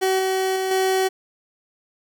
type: tone with level steps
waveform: 30% pulse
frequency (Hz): 378.7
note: F#4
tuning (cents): +40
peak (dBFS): -15 / -17 / -19 / -15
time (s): 0.01-1.09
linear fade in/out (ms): 20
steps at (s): 0.19 / 0.56 / 0.71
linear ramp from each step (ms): 2
effects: none